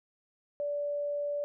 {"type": "tone", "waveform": "sine", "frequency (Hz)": 580, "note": "D5", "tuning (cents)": -22, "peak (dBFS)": -30, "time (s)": [0.6, 1.44], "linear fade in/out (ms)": 0, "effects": []}